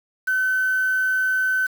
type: tone with quantisation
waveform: sine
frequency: 1520 Hz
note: F#6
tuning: 46 cents sharp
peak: -18 dBFS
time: 0.27-1.67 s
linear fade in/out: 10 ms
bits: 6
effects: none